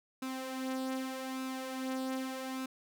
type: tone with flanger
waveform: sawtooth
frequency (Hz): 261.6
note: C4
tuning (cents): 0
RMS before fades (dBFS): -38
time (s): 0.22-2.66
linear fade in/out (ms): 5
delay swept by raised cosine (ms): 0.77 to 4.07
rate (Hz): 0.83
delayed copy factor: +0.55
effects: none